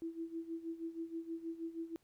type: tone with tremolo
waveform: sine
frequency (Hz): 330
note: E4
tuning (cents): +2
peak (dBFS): -37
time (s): 0.02-1.96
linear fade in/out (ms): 0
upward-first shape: sine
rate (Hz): 6.3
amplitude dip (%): 80
effects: pink hiss -75 dBFS RMS until 2.03 s